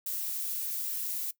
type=noise; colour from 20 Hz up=violet; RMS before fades=-34 dBFS; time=0.06-1.31 s; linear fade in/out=5 ms; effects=noise-tail reverb RT60 0.1 s tail -19 dB re dry